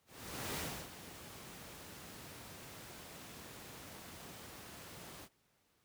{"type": "noise with ADSR envelope", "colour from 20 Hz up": "pink", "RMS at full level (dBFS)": -39, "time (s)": [0.06, 5.29], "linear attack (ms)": 510, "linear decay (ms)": 310, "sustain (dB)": -12, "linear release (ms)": 59, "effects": ["pink hiss -75 dBFS RMS until 5.84 s", "high-pass 80 Hz 12 dB/octave"]}